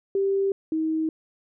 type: tone pair in turn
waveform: sine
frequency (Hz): 392 / 317.3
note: G4 / D#4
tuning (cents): 0 / +34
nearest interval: major third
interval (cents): 366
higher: first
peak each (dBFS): -20 / -22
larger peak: first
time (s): 0.15-0.52 / 0.72-1.09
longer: neither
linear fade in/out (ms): 2
effects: none